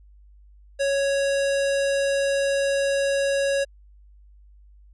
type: tone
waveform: square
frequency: 554.4 Hz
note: C#5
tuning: in tune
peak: -21 dBFS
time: 0.79-3.65 s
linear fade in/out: 20 ms
effects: added 50 Hz sine -48 dBFS peak until 4.93 s + resampled to 24000 Hz